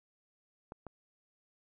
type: clicks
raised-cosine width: 1 ms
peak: -30 dBFS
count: 2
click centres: 0.721 / 0.867 s
effects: none